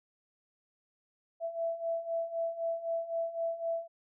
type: beating tone pair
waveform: sine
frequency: 663 / 666.9 Hz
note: E5 / E5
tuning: +10 / +20 cents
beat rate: 3.9 Hz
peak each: -37 / -33 dBFS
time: 1.4-3.88 s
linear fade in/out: 50 ms
effects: none